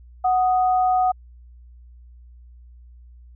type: tone pair together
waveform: sine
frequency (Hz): 740 / 1244.5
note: F#5 / D#6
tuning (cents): 0 / 0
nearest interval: major sixth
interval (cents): 900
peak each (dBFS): -16 / -28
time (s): 0.24-1.12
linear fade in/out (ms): 10
effects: added 60 Hz sine -43 dBFS peak until 3.35 s